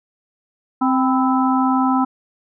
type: harmonic tone with a mistuned harmonic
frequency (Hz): 261.6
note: C4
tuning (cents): 0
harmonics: 1 / 3 / 4 / 5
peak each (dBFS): -16 / -21 / -22 / -23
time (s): 0.81-2.05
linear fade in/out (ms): 10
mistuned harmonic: 4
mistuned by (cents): -76
effects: none